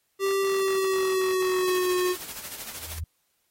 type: tone with pitch glide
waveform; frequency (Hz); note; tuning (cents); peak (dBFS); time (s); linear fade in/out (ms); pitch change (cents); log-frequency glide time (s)
square; 391.2 to 362.9; G4 to F#4; -4 to -34; -23; 0.19-2.16; 50; -130; 0.41-1.93
type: noise with tremolo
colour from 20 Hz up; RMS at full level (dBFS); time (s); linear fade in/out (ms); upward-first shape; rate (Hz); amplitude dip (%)
white; -36; 1.67-2.99; 5; sine; 13; 55
type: tone with exponential growth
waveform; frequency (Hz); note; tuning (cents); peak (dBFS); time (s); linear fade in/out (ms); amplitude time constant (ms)
sine; 81; E2; -30; -27; 2.69-3.04; 5; 75
effects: white hiss -72 dBFS RMS until 3.5 s + AAC 48 kbps